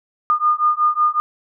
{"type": "beating tone pair", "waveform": "sine", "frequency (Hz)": [1215, 1220.4], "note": ["D#6", "D#6"], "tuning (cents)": [-42, -34], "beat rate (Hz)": 5.4, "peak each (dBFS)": -17, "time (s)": [0.3, 1.2], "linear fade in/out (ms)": 0, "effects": []}